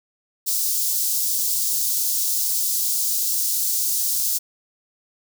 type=high-pass noise; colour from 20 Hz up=white; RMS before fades=-22 dBFS; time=0.46-4.39 s; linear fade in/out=20 ms; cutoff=4800 Hz; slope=24 dB/octave; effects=none